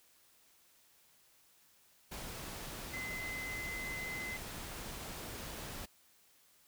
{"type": "tone in noise", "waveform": "sine", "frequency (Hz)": 2047, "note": "C7", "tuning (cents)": -38, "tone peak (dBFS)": -40, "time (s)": [2.93, 4.37], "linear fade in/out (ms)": 10, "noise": "pink", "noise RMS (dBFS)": -45, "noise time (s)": [2.11, 5.86], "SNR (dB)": 2, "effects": ["white hiss -67 dBFS RMS until 6.67 s"]}